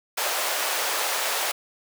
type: high-pass noise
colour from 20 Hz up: pink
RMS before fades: -26 dBFS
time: 0.17-1.52 s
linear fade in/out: 10 ms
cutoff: 530 Hz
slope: 24 dB/octave
effects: none